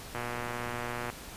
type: click train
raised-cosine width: 0.5 ms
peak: -20 dBFS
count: 115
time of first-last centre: 0.15-1.1 s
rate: 120 Hz
effects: pink hiss -45 dBFS RMS until 1.36 s + resampled to 32000 Hz